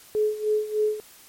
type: tone with tremolo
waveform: sine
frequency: 426.3 Hz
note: G#4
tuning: 45 cents sharp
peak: -18 dBFS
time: 0.15-1 s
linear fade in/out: 0 ms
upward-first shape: sine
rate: 3.3 Hz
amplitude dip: 80%
effects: white hiss -50 dBFS RMS until 1.28 s + MP3 64 kbps